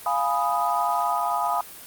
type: chord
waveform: sine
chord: F half-diminished seventh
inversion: none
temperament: equal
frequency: 698.5 / 830.6 / 987.8 / 1244.5 Hz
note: F5 / Ab5 / Cb6 / Eb6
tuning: 0 / 0 / 0 / 0 cents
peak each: -26 dBFS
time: 0.06-1.61 s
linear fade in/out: 2 ms
effects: white hiss -42 dBFS RMS until 1.86 s + Opus 32 kbps